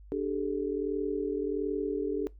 sine chord, D suspended fourth, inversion none, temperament equal with one note detuned, 293.7 / 392 / 433.4 Hz, D4 / G4 / A4, 0 / 0 / -26 cents, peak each -33 dBFS, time 0.12-2.27 s, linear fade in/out 0 ms, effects noise-tail reverb RT60 0.2 s tail -21 dB re dry + added 50 Hz sine -48 dBFS peak until 2.39 s

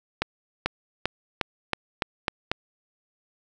accelerating click train, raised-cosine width 0.3 ms, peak -7 dBFS, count 8, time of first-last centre 0.22-2.515 s, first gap 440 ms, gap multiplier 0.9, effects none

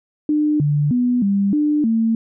sine tone with pitch steps, 300.7 / 146.6 / 246.1 / 198.9 / 298.3 / 225.3 Hz, D4 / D3 / B3 / G3 / D4 / A3, +41 / -3 / -6 / +25 / +27 / +41 cents, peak -14 dBFS, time 0.29-2.15 s, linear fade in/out 2 ms, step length 310 ms, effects none

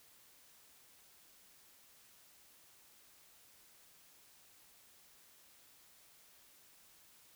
silence, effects white hiss -64 dBFS RMS until 7.35 s

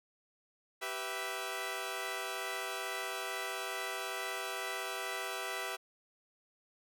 10% pulse chord, E minor, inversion first, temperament equal with one note detuned, 388.4 / 493.9 / 659.3 Hz, G4 / B4 / E5, -16 / 0 / 0 cents, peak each -33 / -34 / -32 dBFS, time 0.81-5.77 s, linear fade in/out 20 ms, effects none

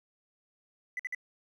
triangle tone bursts, 2000 Hz, B6, 21 cents sharp, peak -29 dBFS, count 3, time 0.97-1.148 s, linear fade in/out 2 ms, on 24 ms, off 53 ms, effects tanh soft clip ceiling -29 dBFS

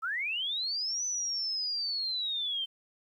sine linear two-way sweep, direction up then down, 1257 to 6050 to 3093 Hz, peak -30 dBFS, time 0.02-2.66 s, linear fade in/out 20 ms, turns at 1.05 s, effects 11-bit

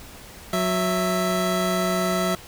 25% pulse tone pair together, 183.2 / 659.3 Hz, F#3 / E5, -17 / 0 cents, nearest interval octave + minor seventh, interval 2217 cents, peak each -20 dBFS, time 0.53-2.35 s, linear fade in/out 2 ms, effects pink hiss -43 dBFS RMS until 2.47 s

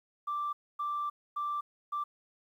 sine tone bursts at uneven times, 1174.7 Hz, D6, in tune, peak -30 dBFS, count 4, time 0.27-0.53 / 0.79-1.1 / 1.36-1.61 / 1.92-2.04 s, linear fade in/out 10 ms, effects tanh soft clip ceiling -27 dBFS + 11-bit

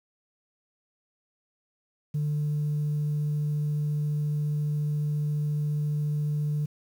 sine tone, 148.8 Hz, D3, 23 cents sharp, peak -23 dBFS, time 2.14-6.66 s, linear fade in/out 10 ms, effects tanh soft clip ceiling -22 dBFS + 9-bit

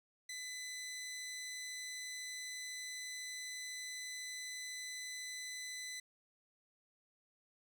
15% pulse tone, 2006 Hz, B6, 26 cents sharp, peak -37 dBFS, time 0.29-6 s, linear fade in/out 5 ms, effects none

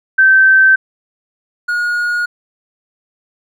sine / triangle tone pair in turn, 1549 / 1440.6 Hz, G6 / F#6, -21 / -47 cents, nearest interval minor second, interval 126 cents, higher first, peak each -5 / -12 dBFS, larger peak first, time 0.18-0.76 / 1.68-2.26 s, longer neither, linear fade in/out 10 ms, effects none

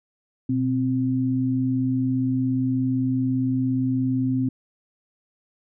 sine tone pair together, 122.9 / 260.4 Hz, B2 / C4, -8 / -8 cents, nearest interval octave + minor second, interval 1300 cents, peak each -25 / -21 dBFS, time 0.49-4.49 s, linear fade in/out 5 ms, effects none

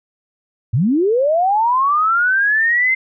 sine linear sweep, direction up, 98 to 2093 Hz, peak -12 dBFS, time 0.73-2.95 s, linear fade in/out 10 ms, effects none

